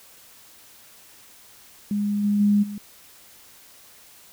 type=tone with level steps; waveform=sine; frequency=205.3 Hz; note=G#3; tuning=20 cents flat; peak=-21 / -18 / -15 / -30 dBFS; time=1.91-2.78 s; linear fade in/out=2 ms; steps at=2.23 / 2.39 / 2.62 s; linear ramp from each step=20 ms; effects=white hiss -50 dBFS RMS until 4.32 s